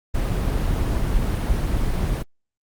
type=noise; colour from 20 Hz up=brown; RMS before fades=-21 dBFS; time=0.14-2.23 s; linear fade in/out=10 ms; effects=Opus 24 kbps